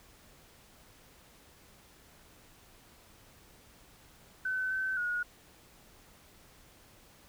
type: tone with pitch steps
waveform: sine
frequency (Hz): 1518 / 1533 / 1447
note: F#6 / G6 / F#6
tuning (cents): +44 / -39 / -39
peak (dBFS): -30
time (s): 4.45-5.23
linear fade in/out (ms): 5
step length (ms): 260
effects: pink hiss -59 dBFS RMS until 7.28 s